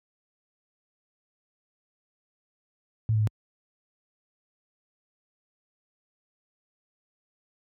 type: tone with pitch steps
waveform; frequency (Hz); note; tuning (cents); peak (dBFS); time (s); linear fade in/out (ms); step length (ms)
sine; 110.6 / 107.9 / 106.7; A2 / A2 / G#2; +9 / -33 / +47; -20; 3.09-3.273; 0; 61
effects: high-pass 60 Hz 12 dB/octave